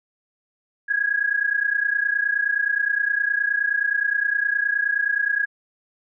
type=tone pair together; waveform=sine; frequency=1639 / 1668.6 Hz; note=G#6 / G#6; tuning=-23 / +8 cents; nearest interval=unison; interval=31 cents; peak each=-22 dBFS; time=0.88-5.46 s; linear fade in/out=20 ms; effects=none